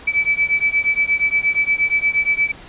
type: beating tone pair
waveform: sine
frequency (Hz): 2300 / 2308.5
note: D7 / D7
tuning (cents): -37 / -30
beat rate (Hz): 8.5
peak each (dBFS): -18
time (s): 0.07-2.52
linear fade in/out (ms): 10
effects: pink hiss -40 dBFS RMS until 2.68 s + resampled to 8000 Hz